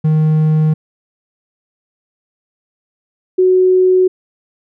triangle / sine tone pair in turn, 155.56 / 370 Hz, D#3 / F#4, 0 / 0 cents, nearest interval octave + minor third, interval 1500 cents, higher second, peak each -7 / -7 dBFS, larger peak neither, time 0.04-0.74 / 3.38-4.08 s, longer neither, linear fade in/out 10 ms, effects none

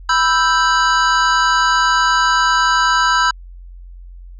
square chord, E minor, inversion second, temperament equal, 987.8 / 1318.5 / 1568 Hz, B5 / E6 / G6, 0 / 0 / 0 cents, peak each -17 dBFS, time 0.09-3.31 s, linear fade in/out 5 ms, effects added 44 Hz sine -33 dBFS peak until 4.39 s + resampled to 16000 Hz

